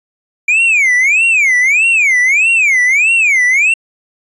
triangle tone with vibrato, 2321 Hz, D7, 21 cents flat, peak -6 dBFS, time 0.48-3.74 s, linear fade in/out 5 ms, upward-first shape sine, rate 1.6 Hz, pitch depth 290 cents each way, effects resampled to 24000 Hz

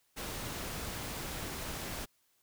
pink noise, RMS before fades -40 dBFS, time 0.16-2.06 s, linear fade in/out 20 ms, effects white hiss -73 dBFS RMS until 2.42 s

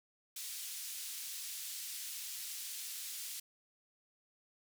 white band-pass noise, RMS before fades -44 dBFS, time 0.36-3.4 s, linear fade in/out 5 ms, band 3000 to 14000 Hz, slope 12 dB/octave, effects none

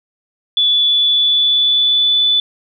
sine tone with pitch glide, 3449 to 3485 Hz, A7 to A7, -35 to -17 cents, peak -10 dBFS, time 0.57-2.4 s, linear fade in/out 2 ms, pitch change +18 cents, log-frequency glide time 0.95-2.25 s, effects none

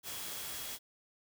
sine tone in noise, 3322 Hz, G#7, in tune, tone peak -51 dBFS, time 0.03-0.79 s, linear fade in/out 50 ms, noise white, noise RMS -42 dBFS, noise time 0.03-0.79 s, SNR -12 dB, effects none

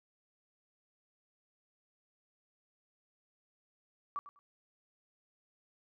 sine tone with echo, 1152 Hz, D6, 34 cents flat, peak -34 dBFS, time 4.16-4.19 s, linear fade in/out 0 ms, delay 100 ms, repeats 2, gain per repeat -14 dB, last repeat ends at 4.39 s, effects none

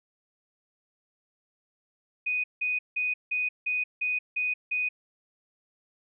sine tone bursts, 2489 Hz, D#7, in tune, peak -25 dBFS, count 8, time 2.26-4.89 s, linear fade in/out 10 ms, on 180 ms, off 170 ms, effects none

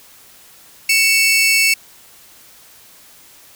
sawtooth tone pair together, 2227 / 2661 Hz, C#7 / E7, +7 / +16 cents, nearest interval minor third, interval 309 cents, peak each -11 dBFS, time 0.89-1.74 s, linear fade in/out 5 ms, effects white hiss -45 dBFS RMS until 3.55 s

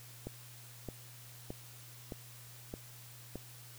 click train, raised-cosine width 2 ms, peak -27 dBFS, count 6, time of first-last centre 0.27-3.356 s, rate 1.62 Hz, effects added 120 Hz sine -54 dBFS peak until 3.78 s + white hiss -55 dBFS RMS until 3.78 s

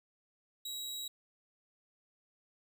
sawtooth tone, 3858 Hz, B7, 41 cents flat, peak -36 dBFS, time 0.65-1.08 s, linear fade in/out 5 ms, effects none

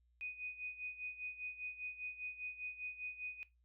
sine tone with tremolo, 2489 Hz, D#7, in tune, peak -40 dBFS, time 0.21-3.43 s, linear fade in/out 0 ms, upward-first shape sine, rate 5 Hz, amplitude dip 75%, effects noise-tail reverb RT60 0.2 s tail -17 dB re dry + added 60 Hz sine -70 dBFS peak until 3.64 s

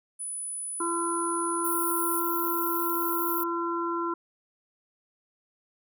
sine tone, 9940 Hz, D#9, 3 cents flat, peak -32 dBFS, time 0.19-2.21 s, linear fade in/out 20 ms
harmonic tone, 340 Hz, F4, 46 cents flat, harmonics 1 / 3 / 4, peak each -30 / -31 / -33 dBFS, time 0.8-4.14 s, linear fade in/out 5 ms
pink high-pass noise, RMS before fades -32 dBFS, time 1.64-3.44 s, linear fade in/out 10 ms, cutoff 11000 Hz, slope 96 dB/octave
effects none

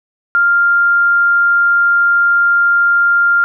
sine tone, 1396.9 Hz, F6, in tune, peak -8 dBFS, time 0.35-3.44 s, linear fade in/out 0 ms, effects none

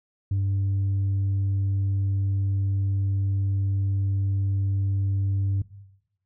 sine tone, 98 Hz, G2, in tune, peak -19 dBFS, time 0.31-5.62 s, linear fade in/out 5 ms, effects noise-tail reverb RT60 0.9 s tail -18 dB re dry + tanh soft clip ceiling -20 dBFS

